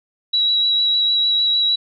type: tone with vibrato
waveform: sine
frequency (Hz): 3894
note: B7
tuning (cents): -25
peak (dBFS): -14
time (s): 0.33-1.76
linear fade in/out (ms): 10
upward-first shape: sine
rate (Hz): 6.6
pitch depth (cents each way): 14
effects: none